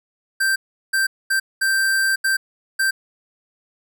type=tone bursts at uneven times; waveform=square; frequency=1568 Hz; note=G6; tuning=in tune; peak=-17 dBFS; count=6; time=0.4-0.56 / 0.93-1.07 / 1.3-1.4 / 1.61-2.16 / 2.24-2.37 / 2.79-2.91 s; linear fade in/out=10 ms; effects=none